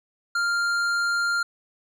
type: tone with hard clipping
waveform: sine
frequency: 1396.9 Hz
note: F6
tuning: in tune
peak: -23 dBFS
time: 0.35-1.43 s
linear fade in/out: 5 ms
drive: 10 dB
effects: none